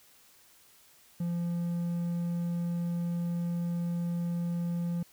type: tone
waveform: triangle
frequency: 172.1 Hz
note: F3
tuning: 25 cents flat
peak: -27 dBFS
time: 1.2-5.03 s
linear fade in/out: 5 ms
effects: white hiss -60 dBFS RMS until 5.12 s